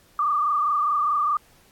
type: tone with frequency modulation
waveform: sine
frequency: 1188 Hz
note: D6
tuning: 20 cents sharp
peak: -19 dBFS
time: 0.19-1.37 s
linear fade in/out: 2 ms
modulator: 24.8 Hz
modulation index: 1.8
effects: pink hiss -57 dBFS RMS until 1.71 s + AAC 64 kbps